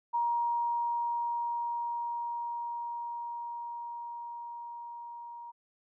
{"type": "tone with level ramp", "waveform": "sine", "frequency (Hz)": 945, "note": "A#5", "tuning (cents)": 23, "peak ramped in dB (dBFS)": [-26, -42], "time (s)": [0.13, 5.52], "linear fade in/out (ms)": 20, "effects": []}